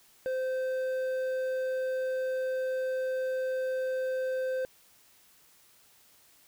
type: tone with hard clipping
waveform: triangle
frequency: 518 Hz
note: C5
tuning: 17 cents flat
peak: -30 dBFS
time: 0.26-4.65 s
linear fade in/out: 0 ms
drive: 9 dB
effects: white hiss -61 dBFS RMS until 6.47 s